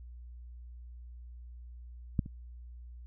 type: clicks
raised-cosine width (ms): 5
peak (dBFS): -15 / -30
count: 2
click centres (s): 2.192 / 2.261
effects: added 60 Hz sine -45 dBFS peak until 3.06 s